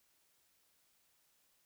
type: silence
effects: white hiss -74 dBFS RMS until 1.65 s